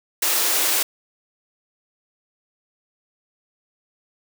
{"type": "high-pass noise", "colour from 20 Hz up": "white", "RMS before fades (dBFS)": -20, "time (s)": [0.22, 0.83], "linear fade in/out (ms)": 5, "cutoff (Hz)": 280, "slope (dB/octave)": 96, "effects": []}